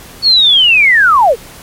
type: linear sweep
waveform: sine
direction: down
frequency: 4459 to 411.2 Hz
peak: -4 dBFS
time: 0.22-1.36 s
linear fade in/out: 50 ms
effects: pink hiss -34 dBFS RMS until 1.62 s + MP3 64 kbps